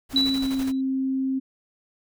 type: noise with tremolo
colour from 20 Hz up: pink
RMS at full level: -36 dBFS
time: 0.09-0.73 s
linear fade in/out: 50 ms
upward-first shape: square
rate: 12 Hz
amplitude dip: 55%
type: tone with pitch glide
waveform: sine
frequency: 269.1 to 265.1 Hz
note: C4 to C4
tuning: +49 to +23 cents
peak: -22 dBFS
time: 0.13-1.4 s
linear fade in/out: 20 ms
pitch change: -26 cents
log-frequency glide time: 0.27-0.69 s
type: tone with exponential decay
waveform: sine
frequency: 3942 Hz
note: B7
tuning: 4 cents flat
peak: -16 dBFS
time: 0.16-0.81 s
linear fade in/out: 2 ms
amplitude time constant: 140 ms
effects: none